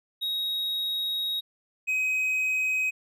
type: tone pair in turn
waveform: triangle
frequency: 3785 / 2526 Hz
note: A#7 / D#7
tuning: +26 / +26 cents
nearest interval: perfect fifth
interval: 700 cents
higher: first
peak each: -25 / -22 dBFS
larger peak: second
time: 0.21-1.41 / 1.87-2.91 s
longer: first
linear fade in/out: 20 ms
effects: none